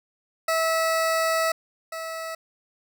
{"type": "tone pair in turn", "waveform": "20% pulse", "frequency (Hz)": [650, 650], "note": ["E5", "E5"], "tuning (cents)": [-24, -24], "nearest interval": "unison", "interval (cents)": 0, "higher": "neither", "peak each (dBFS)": [-16, -26], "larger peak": "first", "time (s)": [[0.48, 1.52], [1.92, 2.35]], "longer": "first", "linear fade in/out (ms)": 5, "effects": []}